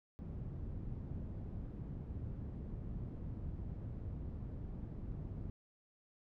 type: low-pass noise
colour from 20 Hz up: white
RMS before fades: -44 dBFS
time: 0.19-5.5 s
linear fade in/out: 0 ms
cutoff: 130 Hz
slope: 12 dB/octave
effects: none